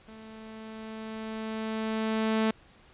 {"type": "tone with level ramp", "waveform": "sawtooth", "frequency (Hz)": 220, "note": "A3", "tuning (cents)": 0, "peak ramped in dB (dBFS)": [-42, -19], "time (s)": [0.08, 2.51], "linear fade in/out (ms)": 5, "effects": ["pink hiss -57 dBFS RMS until 2.93 s", "resampled to 8000 Hz"]}